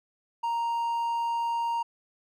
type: tone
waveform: triangle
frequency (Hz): 932.3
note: A#5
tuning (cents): 0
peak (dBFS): -24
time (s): 0.43-1.83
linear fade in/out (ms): 10
effects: none